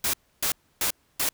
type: noise bursts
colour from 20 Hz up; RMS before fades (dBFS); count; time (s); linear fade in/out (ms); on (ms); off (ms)
white; -25; 4; 0.04-1.29; 2; 95; 290
effects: pink hiss -66 dBFS RMS until 1.33 s